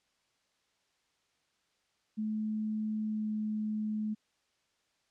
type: tone with pitch glide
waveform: sine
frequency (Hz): 215.6 to 214.2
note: A3 to A3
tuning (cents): -35 to -46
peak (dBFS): -31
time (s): 2.17-4.15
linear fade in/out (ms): 20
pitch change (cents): -11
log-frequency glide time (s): 3.04-3.3
effects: white hiss -75 dBFS RMS until 5.1 s + low-pass 6000 Hz 12 dB/octave